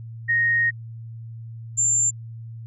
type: tone pair in turn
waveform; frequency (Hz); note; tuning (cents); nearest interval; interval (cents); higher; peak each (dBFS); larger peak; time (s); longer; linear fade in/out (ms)
sine; 1864.7 / 7272; A#6 / A#8; 0 / -44; 2 octaves; 2356; second; -17; neither; 0.28-0.71 / 1.77-2.11; first; 20
effects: added 114 Hz sine -34 dBFS peak until 2.66 s